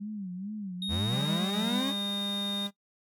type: tone with vibrato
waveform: sine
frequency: 196 Hz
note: G3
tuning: in tune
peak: -34 dBFS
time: 0-1.84 s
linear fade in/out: 20 ms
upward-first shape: sine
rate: 2.3 Hz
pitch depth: 160 cents each way
type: tone with pitch glide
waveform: triangle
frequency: 3729 to 3688 Hz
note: A#7 to A#7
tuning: 0 to -19 cents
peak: -30 dBFS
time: 0.82-2.67 s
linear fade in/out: 2 ms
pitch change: -19 cents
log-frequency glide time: 1.34-1.89 s
type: linear sweep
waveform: 40% pulse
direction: up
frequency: 73.42 to 284.8 Hz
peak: -29 dBFS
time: 0.88-1.94 s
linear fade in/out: 50 ms
type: tone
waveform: 45% pulse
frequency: 201 Hz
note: G3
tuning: 44 cents sharp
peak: -34 dBFS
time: 1.09-2.71 s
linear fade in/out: 50 ms
effects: noise-tail reverb RT60 0.1 s tail -18 dB re dry